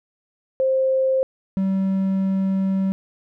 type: tone pair in turn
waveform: sine / triangle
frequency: 527 / 192.11 Hz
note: C5 / G3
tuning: +12 / -35 cents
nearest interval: octave + perfect fourth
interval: 1747 cents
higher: first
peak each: -16 dBFS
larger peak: neither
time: 0.6-1.23 / 1.57-2.92 s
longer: second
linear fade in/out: 0 ms
effects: none